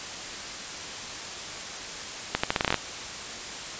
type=accelerating click train; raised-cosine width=0.3 ms; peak=-6 dBFS; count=10; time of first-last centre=2.35-2.743 s; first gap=85 ms; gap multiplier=0.82; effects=white hiss -36 dBFS RMS until 3.79 s + resampled to 16000 Hz